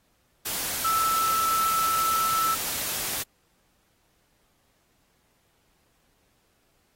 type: tone in noise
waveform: sine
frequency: 1318.5 Hz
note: E6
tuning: in tune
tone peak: -22 dBFS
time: 0.84-2.55 s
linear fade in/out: 10 ms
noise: white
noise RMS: -30 dBFS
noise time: 0.45-3.23 s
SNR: +5 dB
effects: pink hiss -68 dBFS RMS until 6.95 s + AAC 48 kbps